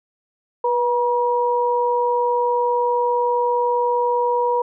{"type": "tone pair together", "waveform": "sine", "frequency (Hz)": [487.7, 957.5], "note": ["B4", "A#5"], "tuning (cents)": [-22, 46], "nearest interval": "octave", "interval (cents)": 1168, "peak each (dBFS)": -19, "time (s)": [0.64, 4.62], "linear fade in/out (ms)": 5, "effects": []}